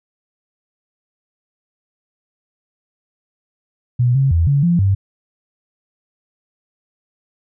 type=tone with pitch steps; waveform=sine; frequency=122.8 / 135.6 / 83.4 / 141.1 / 172.6 / 97.6 Hz; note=B2 / C#3 / E2 / C#3 / F3 / G2; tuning=-9 / -38 / +21 / +31 / -20 / -7 cents; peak=-11 dBFS; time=3.99-4.95 s; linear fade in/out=10 ms; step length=160 ms; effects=none